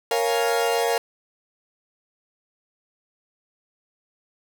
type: chord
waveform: 40% pulse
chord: Bb minor seventh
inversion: none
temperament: equal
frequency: 466.2 / 554.4 / 698.5 / 830.6 Hz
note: Bb4 / Db5 / F5 / Ab5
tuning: 0 / 0 / 0 / 0 cents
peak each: -22 / -27 / -25 / -28 dBFS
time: 0.11-0.98 s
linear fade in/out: 2 ms
effects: none